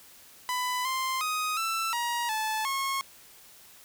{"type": "tone with pitch steps", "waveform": "sawtooth", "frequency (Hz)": [998, 1047, 1251, 1332, 950, 870, 1087], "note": ["B5", "C6", "D#6", "E6", "A#5", "A5", "C#6"], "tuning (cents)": [18, 1, 9, 18, 33, -20, -34], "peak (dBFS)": -24, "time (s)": [0.49, 3.01], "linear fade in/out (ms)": 0, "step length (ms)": 360, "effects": ["white hiss -53 dBFS RMS until 3.84 s"]}